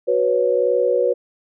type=chord; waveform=sine; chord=F# suspended fourth; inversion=none; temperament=just; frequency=370 / 493.3 / 555 Hz; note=F#4 / B4 / C#5; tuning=0 / -2 / +2 cents; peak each=-22 / -17 / -20 dBFS; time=0.07-1.14 s; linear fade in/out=20 ms; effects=none